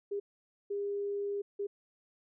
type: tone bursts at uneven times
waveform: sine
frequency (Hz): 404.2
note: G#4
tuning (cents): -47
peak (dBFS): -32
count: 3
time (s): 0.11-0.2 / 0.7-1.42 / 1.59-1.67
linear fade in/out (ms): 10
effects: none